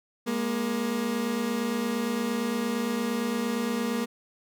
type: tone pair together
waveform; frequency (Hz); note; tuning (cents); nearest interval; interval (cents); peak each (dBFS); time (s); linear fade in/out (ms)
30% pulse; 207.7 / 236.4; G#3 / A#3; 0 / +24; major second; 224; -29 / -25; 0.26-4.06; 20
effects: none